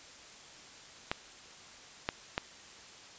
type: clicks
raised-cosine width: 0.3 ms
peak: -14 dBFS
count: 3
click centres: 1.115 / 2.089 / 2.379 s
effects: white hiss -52 dBFS RMS until 3.18 s + resampled to 16000 Hz